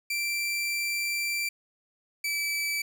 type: tone pair in turn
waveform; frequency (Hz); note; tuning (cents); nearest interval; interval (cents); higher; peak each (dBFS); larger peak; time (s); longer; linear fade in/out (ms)
sawtooth; 2349 / 2309; D7 / D7; 0 / -30; unison; 30; first; -24; neither; 0.1-1.49 / 2.24-2.82; first; 5
effects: none